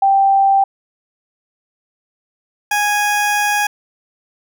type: tone pair in turn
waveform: sine / 20% pulse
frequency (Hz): 784 / 828.3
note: G5 / G#5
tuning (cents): 0 / -5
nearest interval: minor second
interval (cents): 95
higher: second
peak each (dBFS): -9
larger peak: neither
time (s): 0.02-0.64 / 2.71-3.67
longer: second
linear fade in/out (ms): 5
effects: none